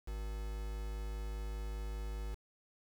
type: tone with quantisation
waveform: triangle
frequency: 52.5 Hz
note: G#1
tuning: 19 cents sharp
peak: -36 dBFS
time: 0.07-2.35 s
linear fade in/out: 10 ms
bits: 8
effects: none